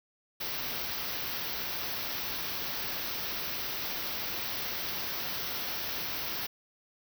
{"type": "band-stop noise", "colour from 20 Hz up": "white", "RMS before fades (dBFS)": -35, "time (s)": [0.4, 6.47], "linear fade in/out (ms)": 10, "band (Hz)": [5900, 13000], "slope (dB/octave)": 96, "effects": []}